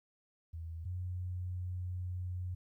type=tone pair in turn; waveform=sine; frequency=82.41 / 90.42 Hz; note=E2 / F#2; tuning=0 / -39 cents; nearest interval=major second; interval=161 cents; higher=second; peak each=-40 / -36 dBFS; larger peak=second; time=0.53-0.85 / 0.85-2.55 s; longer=second; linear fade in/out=10 ms; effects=13-bit